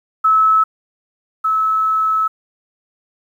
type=tone pair in turn; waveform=sine; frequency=1299 / 1299 Hz; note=E6 / E6; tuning=-26 / -26 cents; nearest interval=unison; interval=0 cents; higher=neither; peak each=-9 / -13 dBFS; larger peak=first; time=0.24-0.64 / 1.44-2.28 s; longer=second; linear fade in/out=10 ms; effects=8-bit